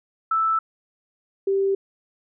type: tone pair in turn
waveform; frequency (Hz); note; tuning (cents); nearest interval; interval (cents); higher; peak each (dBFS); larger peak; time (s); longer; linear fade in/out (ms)
sine; 1318.5 / 391.1; E6 / G4; 0 / -4; octave + major sixth; 2104; first; -18; neither; 0.31-0.59 / 1.47-1.75; neither; 5
effects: none